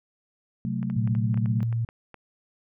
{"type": "chord", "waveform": "sine", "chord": "F# diminished", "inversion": "second", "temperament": "equal", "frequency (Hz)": [130.81, 185, 220], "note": ["C3", "F#3", "A3"], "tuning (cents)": [0, 0, 0], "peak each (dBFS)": -30, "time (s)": [0.65, 1.63], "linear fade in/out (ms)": 0}
{"type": "clicks", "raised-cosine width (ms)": 0.5, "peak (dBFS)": -28, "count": 11, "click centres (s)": [0.829, 0.9, 1.075, 1.151, 1.343, 1.375, 1.459, 1.605, 1.727, 1.889, 2.143]}
{"type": "tone", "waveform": "sine", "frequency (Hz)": 115.4, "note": "A#2", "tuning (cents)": -17, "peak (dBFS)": -23, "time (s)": [0.96, 1.85], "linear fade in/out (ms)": 5}
{"effects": []}